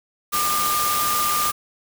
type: tone in noise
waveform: sine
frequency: 1200 Hz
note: D6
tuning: 37 cents sharp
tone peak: -21 dBFS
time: 0.32-1.52 s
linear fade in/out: 20 ms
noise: white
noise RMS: -24 dBFS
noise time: 0.32-1.52 s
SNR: 0 dB
effects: none